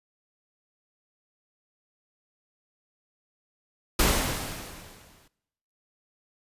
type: noise with exponential decay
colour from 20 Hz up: pink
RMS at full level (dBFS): -20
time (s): 3.99-5.28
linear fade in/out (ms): 5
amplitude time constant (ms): 280
effects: noise-tail reverb RT60 0.9 s tail -21 dB re dry + resampled to 32000 Hz